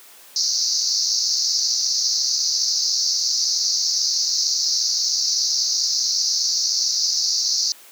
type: band-pass noise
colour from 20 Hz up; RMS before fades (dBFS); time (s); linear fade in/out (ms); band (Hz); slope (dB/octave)
white; -21; 0.36-7.72; 2; 4300 to 6200; 96
effects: white hiss -46 dBFS RMS until 7.91 s + high-pass 300 Hz 12 dB/octave